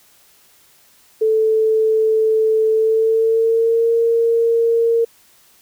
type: tone with pitch glide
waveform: sine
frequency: 439.2 to 461.3 Hz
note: A4 to A#4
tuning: -3 to -18 cents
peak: -12 dBFS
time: 1.21-5.05 s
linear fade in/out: 10 ms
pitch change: +85 cents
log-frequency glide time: 2.71-3.91 s
effects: white hiss -52 dBFS RMS until 5.61 s